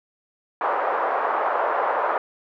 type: band-pass noise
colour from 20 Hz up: white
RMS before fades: -23 dBFS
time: 0.61-2.18 s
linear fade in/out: 2 ms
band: 490 to 1200 Hz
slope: 24 dB/octave
effects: none